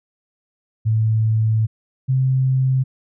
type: tone pair in turn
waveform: sine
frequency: 110.3 / 131.17 Hz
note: A2 / C3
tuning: +5 / +5 cents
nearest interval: minor third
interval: 300 cents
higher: second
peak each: -14 dBFS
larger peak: neither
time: 0.85-1.67 / 2.08-2.84 s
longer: first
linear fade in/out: 20 ms
effects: none